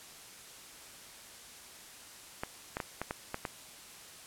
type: clicks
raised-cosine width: 0.5 ms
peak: -19 dBFS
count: 7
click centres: 2.435 / 2.769 / 2.802 / 3.016 / 3.109 / 3.344 / 3.452 s
effects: white hiss -51 dBFS RMS until 4.26 s + low-pass 11000 Hz 12 dB/octave